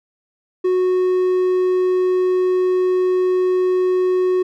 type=tone; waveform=triangle; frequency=367.4 Hz; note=F#4; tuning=12 cents flat; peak=-12 dBFS; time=0.64-4.43 s; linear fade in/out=10 ms; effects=none